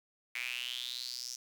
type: tone with high-pass filter sweep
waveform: sawtooth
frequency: 123.47 Hz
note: B2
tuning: in tune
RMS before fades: -40 dBFS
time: 0.35-1.36 s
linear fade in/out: 5 ms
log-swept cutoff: 2200 to 5800 Hz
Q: 6.9
effects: none